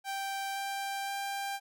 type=tone with pitch steps; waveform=sawtooth; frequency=784 / 788.5 / 793.1 Hz; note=G5 / G5 / G5; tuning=0 / +10 / +20 cents; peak=-30 dBFS; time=0.04-1.6 s; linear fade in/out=50 ms; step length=520 ms; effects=none